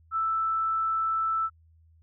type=tone; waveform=sine; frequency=1321 Hz; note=E6; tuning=3 cents sharp; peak=-24 dBFS; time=0.11-1.5 s; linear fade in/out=50 ms; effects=added 81 Hz sine -56 dBFS peak until 2.02 s